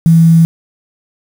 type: tone with quantisation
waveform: sine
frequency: 164.81 Hz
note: E3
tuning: in tune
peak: -3 dBFS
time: 0.06-0.45 s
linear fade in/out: 0 ms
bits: 5
effects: none